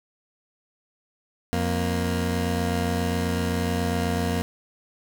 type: tone pair together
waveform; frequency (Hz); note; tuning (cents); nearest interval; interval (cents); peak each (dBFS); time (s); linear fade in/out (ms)
20% pulse; 87.5 / 233.6; F2 / A#3; +4 / +4; octave + perfect fourth; 1700; -20 / -22; 1.53-4.42; 0
effects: none